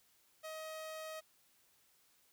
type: tone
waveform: sawtooth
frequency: 631 Hz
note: D#5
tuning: 24 cents sharp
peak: -40 dBFS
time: 0.43-1.21 s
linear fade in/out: 20 ms
effects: white hiss -71 dBFS RMS until 2.32 s